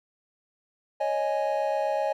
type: chord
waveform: triangle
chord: C# suspended second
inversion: none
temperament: equal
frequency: 554.4 / 622.3 / 830.6 Hz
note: C#5 / D#5 / G#5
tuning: 0 / 0 / 0 cents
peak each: -27 / -26 / -27 dBFS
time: 1-2.13 s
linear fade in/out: 10 ms
effects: none